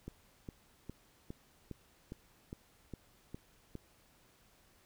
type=click train; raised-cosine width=3 ms; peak=-30 dBFS; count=10; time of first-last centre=0.08-3.753 s; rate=2.45 Hz; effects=pink hiss -67 dBFS RMS until 4.85 s